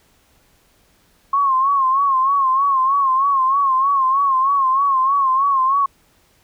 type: tone with vibrato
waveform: sine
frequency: 1083 Hz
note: C#6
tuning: 41 cents flat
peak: -13 dBFS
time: 1.33-5.86 s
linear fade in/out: 5 ms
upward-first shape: sine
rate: 3.2 Hz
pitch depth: 77 cents each way
effects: pink hiss -57 dBFS RMS until 6.43 s